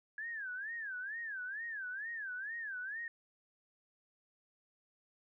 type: tone with vibrato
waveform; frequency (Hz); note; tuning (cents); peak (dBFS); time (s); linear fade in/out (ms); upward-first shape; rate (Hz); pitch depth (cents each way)
sine; 1661.2; G#6; 0; -39; 0.18-3.08; 2; sine; 2.2; 210
effects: none